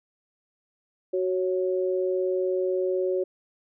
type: tone pair together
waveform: sine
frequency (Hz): 371.4 / 552.5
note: F#4 / C#5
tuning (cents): +7 / -6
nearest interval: perfect fifth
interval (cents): 687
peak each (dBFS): -24 / -28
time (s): 1.13-3.24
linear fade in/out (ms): 10
effects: none